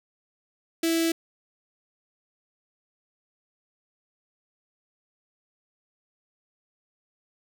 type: tone with notch filter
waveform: sawtooth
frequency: 329.6 Hz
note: E4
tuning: in tune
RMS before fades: -24 dBFS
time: 0.83-1.12 s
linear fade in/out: 5 ms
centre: 990 Hz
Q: 0.52
effects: none